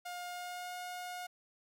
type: tone with pitch glide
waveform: sawtooth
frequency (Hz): 711 to 719.3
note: F5 to F#5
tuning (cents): +31 to -49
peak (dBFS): -37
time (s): 0.05-1.27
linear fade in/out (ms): 10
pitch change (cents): +20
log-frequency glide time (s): 0.27-0.75
effects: none